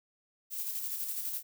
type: noise with tremolo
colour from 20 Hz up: violet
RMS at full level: -35 dBFS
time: 0.5-1.43 s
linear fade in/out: 50 ms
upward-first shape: square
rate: 12 Hz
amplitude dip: 35%
effects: none

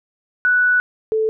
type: tone pair in turn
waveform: sine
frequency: 1480 / 438.5 Hz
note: F#6 / A4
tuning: 0 / -6 cents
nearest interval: octave + major sixth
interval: 2106 cents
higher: first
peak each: -12 / -15 dBFS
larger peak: first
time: 0.45-0.8 / 1.12-1.29 s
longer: first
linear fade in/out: 0 ms
effects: none

